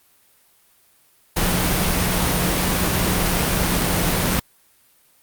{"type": "tone in noise", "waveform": "sine", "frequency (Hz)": 179.3, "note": "F3", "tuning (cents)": 46, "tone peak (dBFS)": -26, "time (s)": [1.36, 4.4], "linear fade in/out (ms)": 10, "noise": "pink", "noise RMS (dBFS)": -20, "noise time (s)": [1.36, 4.4], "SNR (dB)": -9, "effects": ["white hiss -57 dBFS RMS until 5.22 s", "Opus 32 kbps"]}